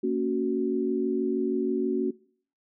sine chord, F# major, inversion first, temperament just, 231.2 / 277.5 / 370 Hz, A#3 / C#4 / F#4, -14 / +2 / 0 cents, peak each -29 / -29 / -26 dBFS, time 0.03-2.11 s, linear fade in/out 10 ms, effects noise-tail reverb RT60 0.5 s tail -21 dB re dry

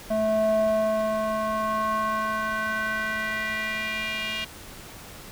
square tone with band-pass filter sweep, 217.6 Hz, A3, 19 cents flat, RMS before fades -26 dBFS, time 0.1-4.45 s, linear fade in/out 10 ms, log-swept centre 550 to 2800 Hz, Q 3.4, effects pink hiss -43 dBFS RMS until 5.31 s

